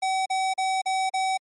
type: tone bursts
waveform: square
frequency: 761 Hz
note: F#5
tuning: 48 cents sharp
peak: -23 dBFS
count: 5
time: 0.02-1.376 s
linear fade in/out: 10 ms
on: 240 ms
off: 39 ms
effects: MP3 48 kbps